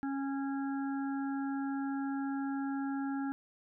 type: harmonic tone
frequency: 274.6 Hz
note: C#4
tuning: 16 cents flat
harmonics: 1 / 3 / 5 / 6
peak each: -33 / -43 / -47 / -49 dBFS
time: 0.03-3.32 s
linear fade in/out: 0 ms
effects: none